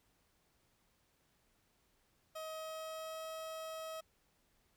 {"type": "tone with pitch glide", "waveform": "30% pulse", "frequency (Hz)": [633, 639.6], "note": ["D#5", "D#5"], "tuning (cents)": [30, 48], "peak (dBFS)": -40, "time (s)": [2.35, 4.01], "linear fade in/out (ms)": 10, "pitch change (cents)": 18, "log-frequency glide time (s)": [2.52, 3.23], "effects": ["pink hiss -75 dBFS RMS until 4.76 s"]}